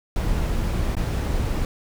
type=noise with dropouts; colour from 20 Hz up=brown; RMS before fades=-23 dBFS; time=0.16-1.65 s; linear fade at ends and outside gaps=1 ms; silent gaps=0.952-0.967 s; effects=none